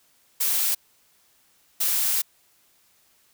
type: noise bursts at uneven times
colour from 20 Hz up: blue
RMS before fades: -23 dBFS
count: 2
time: 0.4-0.75 / 1.8-2.22 s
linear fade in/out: 10 ms
effects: white hiss -62 dBFS RMS until 3.33 s